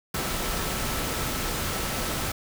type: tone in noise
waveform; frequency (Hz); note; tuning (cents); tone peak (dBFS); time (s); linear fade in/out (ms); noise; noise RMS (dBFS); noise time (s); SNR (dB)
sine; 1316; E6; -3; -40; 0.14-2.32; 5; pink; -29; 0.14-2.32; -14
effects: none